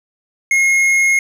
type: tone with tanh clipping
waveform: sine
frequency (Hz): 2155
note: C#7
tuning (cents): -49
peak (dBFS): -12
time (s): 0.51-1.19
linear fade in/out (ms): 2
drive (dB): 10
effects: none